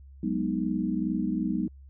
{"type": "chord", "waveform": "sine", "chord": "G# minor seventh", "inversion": "third", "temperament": "equal", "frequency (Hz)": [185, 207.7, 246.9, 311.1], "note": ["F#3", "G#3", "B3", "D#4"], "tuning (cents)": [0, 0, 0, 0], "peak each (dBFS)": -31, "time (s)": [0.23, 1.68], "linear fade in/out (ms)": 5, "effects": ["added 68 Hz sine -46 dBFS peak until 1.89 s"]}